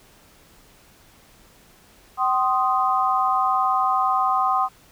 sine chord, C minor, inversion second, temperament equal with one note detuned, 764.3 / 1046.5 / 1244.5 Hz, G5 / C6 / Eb6, -44 / 0 / 0 cents, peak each -22 dBFS, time 2.17-4.69 s, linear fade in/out 50 ms, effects pink hiss -53 dBFS RMS until 4.91 s

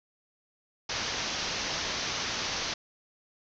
white low-pass noise, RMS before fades -33 dBFS, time 0.89-2.74 s, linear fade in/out 5 ms, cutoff 6300 Hz, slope 96 dB/octave, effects none

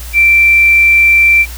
sine tone, 2347 Hz, D7, 2 cents flat, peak -4 dBFS, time 0.13-1.46 s, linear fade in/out 50 ms, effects added 60 Hz sine -24 dBFS peak until 1.57 s + white hiss -31 dBFS RMS until 1.57 s

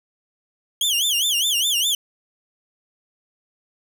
sawtooth tone with vibrato, 3154 Hz, G7, 10 cents sharp, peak -15 dBFS, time 0.81-1.95 s, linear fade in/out 2 ms, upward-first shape sine, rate 4.9 Hz, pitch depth 220 cents each way, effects none

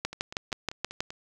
two click trains, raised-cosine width 0.2 ms, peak -11 / -22 dBFS, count 7 / 6, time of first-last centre 0.05-1.005 / 0.13-1.105 s, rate 6.28 / 5.13 Hz, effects none

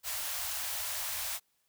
white band-stop noise, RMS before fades -36 dBFS, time 0.03-1.4 s, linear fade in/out 50 ms, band 100 to 570 Hz, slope 48 dB/octave, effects white hiss -75 dBFS RMS until 1.68 s

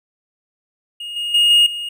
triangle tone with level steps, 2857 Hz, F7, 39 cents sharp, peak -25 / -19 / -9 / -7 / -22 dBFS, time 1-1.89 s, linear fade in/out 5 ms, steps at 1.16 / 1.34 / 1.5 / 1.66 s, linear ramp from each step 5 ms, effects none

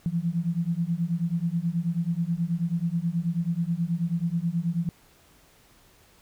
sine beating tone pair, 164.81 / 174.11 Hz, E3 / F3, 0 / -5 cents, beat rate 9.3 Hz, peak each -27 dBFS, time 0.06-4.89 s, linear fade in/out 0 ms, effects pink hiss -58 dBFS RMS until 6.21 s

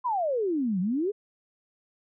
sine exponential two-way sweep, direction down then up, 1046.5 to 174.61 to 435.3 Hz, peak -24 dBFS, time 0.04-1.12 s, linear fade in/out 20 ms, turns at 0.8 s, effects none

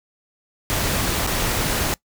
pink noise with dropouts, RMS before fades -22 dBFS, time 0.7-1.94 s, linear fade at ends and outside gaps 0 ms, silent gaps 1.265-1.273 s, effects noise-tail reverb RT60 0.1 s tail -22 dB re dry

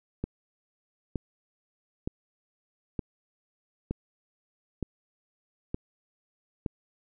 click train, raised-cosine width 3 ms, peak -17 dBFS, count 8, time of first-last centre 0.24-6.662 s, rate 1.09 Hz, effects none

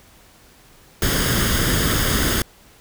pink noise with comb filter, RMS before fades -19 dBFS, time 1.02-2.42 s, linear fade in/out 2 ms, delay 0.6 ms, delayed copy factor +0.6, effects pink hiss -50 dBFS RMS until 2.8 s

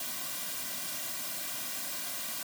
white noise with comb filter, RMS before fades -37 dBFS, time 0-2.43 s, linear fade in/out 2 ms, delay 2.3 ms, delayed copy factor -1, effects high-pass 150 Hz 12 dB/octave

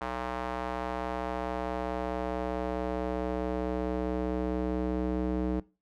square tone with band-pass filter sweep, 62.3 Hz, B1, 16 cents sharp, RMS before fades -32 dBFS, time 0.01-5.6 s, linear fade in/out 5 ms, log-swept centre 1000 to 320 Hz, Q 1.3, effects noise-tail reverb RT60 0.3 s tail -21 dB re dry

